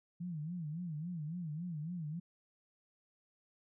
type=tone with vibrato; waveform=sine; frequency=163.5 Hz; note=E3; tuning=14 cents flat; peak=-38 dBFS; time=0.2-2.2 s; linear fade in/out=10 ms; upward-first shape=sine; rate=3.6 Hz; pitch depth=170 cents each way; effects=none